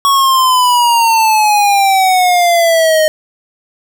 square exponential sweep, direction down, 1117 to 617 Hz, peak -8 dBFS, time 0.05-3.08 s, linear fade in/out 0 ms, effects none

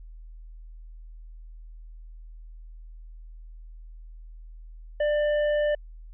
sine tone with tanh clipping, 594 Hz, D5, 20 cents sharp, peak -23 dBFS, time 5-5.75 s, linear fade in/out 5 ms, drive 10 dB, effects added 40 Hz sine -41 dBFS peak until 6.13 s + resampled to 8000 Hz

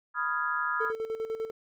sine chord, F half-diminished seventh, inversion second, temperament equal with one note detuned, 991.8 / 1244.5 / 1396.9 / 1661.2 Hz, Cb6 / Eb6 / F6 / Ab6, +7 / 0 / 0 / 0 cents, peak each -35 / -31 / -32 / -34 dBFS, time 0.14-0.93 s, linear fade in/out 50 ms
triangle tone with tremolo, 445.2 Hz, A4, 20 cents sharp, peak -27 dBFS, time 0.8-1.51 s, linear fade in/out 10 ms, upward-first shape square, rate 10 Hz, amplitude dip 65%
effects none

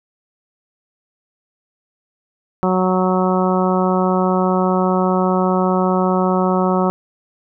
harmonic tone, 185 Hz, F#3, in tune, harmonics 1 / 2 / 3 / 4 / 5 / 6 / 7, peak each -17 / -20 / -22 / -23 / -24 / -25 / -25 dBFS, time 2.63-6.9 s, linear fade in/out 0 ms, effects none

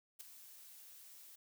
blue noise with ADSR envelope, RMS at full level -45 dBFS, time 0.19-1.36 s, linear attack 18 ms, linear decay 4 ms, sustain -12 dB, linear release 11 ms, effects none

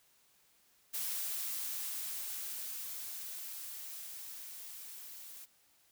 blue noise with level ramp, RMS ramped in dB -37 to -50 dBFS, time 0.93-5.46 s, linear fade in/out 20 ms, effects white hiss -69 dBFS RMS until 5.91 s

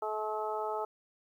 harmonic tone, 215 Hz, A3, 40 cents flat, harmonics 2 / 3 / 4 / 5 / 6, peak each -37 / -39 / -36 / -46 / -40 dBFS, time 0.02-0.85 s, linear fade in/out 5 ms, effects 11-bit

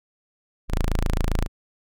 sawtooth tone, 27.5 Hz, A0, in tune, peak -16 dBFS, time 0.68-1.48 s, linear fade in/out 50 ms, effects none

